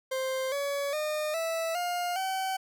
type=tone with pitch steps; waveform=40% pulse; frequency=524 / 564.9 / 608.9 / 656.4 / 707.6 / 762.8 Hz; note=C5 / C#5 / D#5 / E5 / F5 / G5; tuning=+2 / +33 / -38 / -8 / +23 / -47 cents; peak=-28 dBFS; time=0.11-2.57 s; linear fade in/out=10 ms; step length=410 ms; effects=none